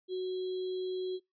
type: tone with sample-and-hold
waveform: sine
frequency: 370 Hz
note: F#4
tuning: in tune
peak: -32 dBFS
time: 0.08-1.2 s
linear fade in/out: 50 ms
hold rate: 3675 Hz
effects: noise-tail reverb RT60 0.2 s tail -26 dB re dry + resampled to 11025 Hz